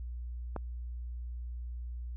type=click; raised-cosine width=1 ms; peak=-22 dBFS; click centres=0.563 s; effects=added 60 Hz sine -37 dBFS peak until 2.16 s